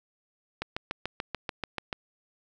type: click train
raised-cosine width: 0.3 ms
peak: -15 dBFS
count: 10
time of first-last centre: 0.62-1.928 s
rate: 6.88 Hz
effects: none